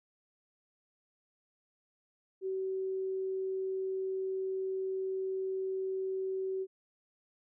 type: tone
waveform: sine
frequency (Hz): 380.3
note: F#4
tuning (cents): +48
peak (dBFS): -32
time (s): 2.41-6.67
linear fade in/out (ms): 50
effects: none